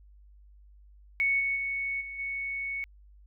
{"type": "tone with level steps", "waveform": "sine", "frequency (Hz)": 2217, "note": "C#7", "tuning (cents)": 0, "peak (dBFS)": [-23, -26, -29, -37, -31], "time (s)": [1.2, 2.84], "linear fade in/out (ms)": 0, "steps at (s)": [1.39, 1.55, 2, 2.18], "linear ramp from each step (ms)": 20, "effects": ["added 50 Hz sine -52 dBFS peak until 3.26 s"]}